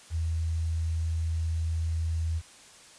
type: tone with quantisation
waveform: sine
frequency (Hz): 81.6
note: E2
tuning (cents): -17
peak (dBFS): -26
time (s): 0.1-2.42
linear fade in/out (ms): 50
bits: 9
effects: white hiss -52 dBFS RMS until 2.98 s + resampled to 22050 Hz